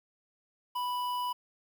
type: tone with notch filter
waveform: square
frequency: 987.8 Hz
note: B5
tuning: in tune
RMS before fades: -33 dBFS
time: 0.75-1.33 s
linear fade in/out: 10 ms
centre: 7400 Hz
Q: 0.68
effects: 10-bit